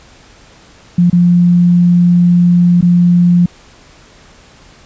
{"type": "tone with dropouts", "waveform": "sine", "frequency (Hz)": 175.3, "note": "F3", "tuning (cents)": 7, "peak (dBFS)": -5, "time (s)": [0.98, 3.46], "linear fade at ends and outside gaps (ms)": 5, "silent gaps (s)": [[1.1, 1.128], [2.811, 2.825]], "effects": ["pink hiss -42 dBFS RMS until 4.85 s", "resampled to 16000 Hz"]}